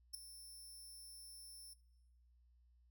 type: tone with ADSR envelope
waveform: 20% pulse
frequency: 5360 Hz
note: E8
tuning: 28 cents sharp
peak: -34 dBFS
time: 0.13-1.74 s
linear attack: 17 ms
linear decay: 3 ms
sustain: -14 dB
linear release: 12 ms
effects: noise-tail reverb RT60 0.9 s tail -19 dB re dry + added 60 Hz sine -67 dBFS peak until 2.9 s